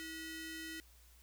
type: ring-modulated tone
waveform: sawtooth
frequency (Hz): 1128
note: C#6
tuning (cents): +30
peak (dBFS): -37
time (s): 0-0.8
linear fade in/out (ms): 0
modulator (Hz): 806
effects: added 60 Hz sine -61 dBFS peak until 1.22 s + white hiss -66 dBFS RMS until 1.22 s